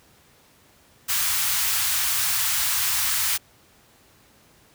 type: band-stop noise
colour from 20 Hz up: white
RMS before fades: -23 dBFS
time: 1.08-3.38 s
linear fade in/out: 20 ms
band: 110 to 940 Hz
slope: 24 dB/octave
effects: pink hiss -56 dBFS RMS until 4.74 s + high-pass 60 Hz 12 dB/octave